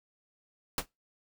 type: noise with exponential decay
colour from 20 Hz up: pink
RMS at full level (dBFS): -24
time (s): 0.78-0.86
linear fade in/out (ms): 2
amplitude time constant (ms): 16
effects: noise-tail reverb RT60 0.2 s tail -23 dB re dry